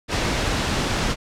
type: noise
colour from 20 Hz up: pink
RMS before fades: -22 dBFS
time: 0.08-1.16 s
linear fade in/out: 50 ms
effects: low-pass 6000 Hz 12 dB/octave